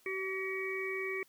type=harmonic tone with a mistuned harmonic; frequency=381.9 Hz; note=G4; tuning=45 cents flat; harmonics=1 / 3 / 5 / 6; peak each=-37 / -47 / -42 / -38 dBFS; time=0.06-1.23 s; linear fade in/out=2 ms; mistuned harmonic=6; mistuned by=-22 cents; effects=white hiss -66 dBFS RMS until 1.28 s